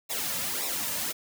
white noise with flanger, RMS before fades -31 dBFS, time 0.09-1.13 s, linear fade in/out 20 ms, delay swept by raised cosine 0.64 to 2.74 ms, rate 1.8 Hz, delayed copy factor -0.75, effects none

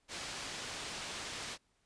white low-pass noise, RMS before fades -43 dBFS, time 0.08-1.58 s, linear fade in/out 50 ms, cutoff 5400 Hz, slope 12 dB/octave, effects pink hiss -75 dBFS RMS until 1.85 s + resampled to 22050 Hz

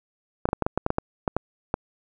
clicks, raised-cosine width 1 ms, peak -8 dBFS, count 12, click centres 0.455 / 0.489 / 0.531 / 0.623 / 0.665 / 0.776 / 0.864 / 0.904 / 0.984 / 1.278 / 1.366 / 1.741 s, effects none

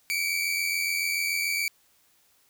sawtooth tone pair together, 2262 / 2349 Hz, C#7 / D7, +34 / 0 cents, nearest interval minor second, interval 66 cents, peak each -25 dBFS, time 0.1-1.68 s, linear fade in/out 0 ms, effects white hiss -64 dBFS RMS until 2.49 s

